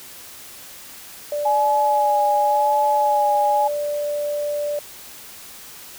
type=tone; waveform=sine; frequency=587 Hz; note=D5; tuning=1 cent flat; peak=-21 dBFS; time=1.32-4.79 s; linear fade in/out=2 ms
type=tone with vibrato; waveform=sine; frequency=839 Hz; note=G#5; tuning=17 cents sharp; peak=-16 dBFS; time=1.45-3.68 s; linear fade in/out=10 ms; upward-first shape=sine; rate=0.91 Hz; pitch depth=26 cents each way
effects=white hiss -40 dBFS RMS until 5.98 s